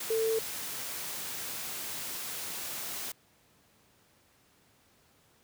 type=tone in noise; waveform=sine; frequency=446.6 Hz; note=A4; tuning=26 cents sharp; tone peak=-26 dBFS; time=0.1-0.39 s; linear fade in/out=5 ms; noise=white; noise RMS=-38 dBFS; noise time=0-3.12 s; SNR=+9 dB; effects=pink hiss -65 dBFS RMS until 5.43 s + high-pass 80 Hz 12 dB/octave